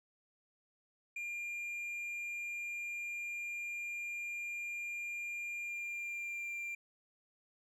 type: tone with pitch glide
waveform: triangle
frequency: 2400 to 2377 Hz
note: D7 to D7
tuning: +37 to +20 cents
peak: -37 dBFS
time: 1.16-6.75 s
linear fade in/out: 5 ms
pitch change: -17 cents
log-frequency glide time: 5.65-6.55 s
effects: none